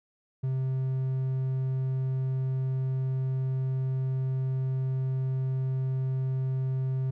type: tone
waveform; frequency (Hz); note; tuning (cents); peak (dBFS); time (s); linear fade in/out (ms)
triangle; 131.4; C3; +8; -24; 0.43-7.11; 10
effects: none